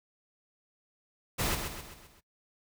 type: noise with echo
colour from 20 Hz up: pink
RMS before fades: -30 dBFS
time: 1.38-1.56 s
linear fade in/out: 20 ms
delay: 130 ms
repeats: 5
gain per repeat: -6 dB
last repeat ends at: 2.21 s
effects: noise-tail reverb RT60 0.1 s tail -19 dB re dry